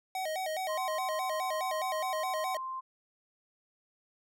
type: tone with vibrato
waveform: square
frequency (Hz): 687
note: F5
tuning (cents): -29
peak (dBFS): -33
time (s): 0.15-2.57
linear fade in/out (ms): 2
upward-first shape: square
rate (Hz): 4.8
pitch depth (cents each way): 160
type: tone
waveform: sine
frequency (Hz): 1046.5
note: C6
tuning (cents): 0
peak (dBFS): -35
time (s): 0.68-2.81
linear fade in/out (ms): 20
effects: none